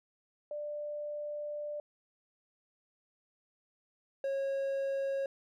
sine / triangle tone pair in turn, 592 / 546.4 Hz, D5 / C#5, +14 / -25 cents, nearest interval minor second, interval 139 cents, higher first, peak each -36 / -29 dBFS, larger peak second, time 0.51-1.8 / 4.24-5.26 s, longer first, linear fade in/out 2 ms, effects none

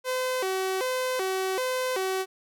sawtooth tone with vibrato, 440 Hz, A4, in tune, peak -22 dBFS, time 0.04-2.26 s, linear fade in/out 50 ms, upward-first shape square, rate 1.3 Hz, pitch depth 260 cents each way, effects none

